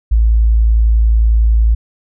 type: tone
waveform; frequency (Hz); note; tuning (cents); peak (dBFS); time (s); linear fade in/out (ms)
sine; 55.5; A1; +16; -7; 0.11-1.75; 10
effects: none